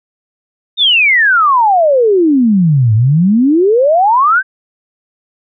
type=exponential two-way sweep; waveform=sine; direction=down then up; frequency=3729 to 104.9 to 1610 Hz; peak=-6 dBFS; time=0.77-4.43 s; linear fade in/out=50 ms; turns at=2.94 s; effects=none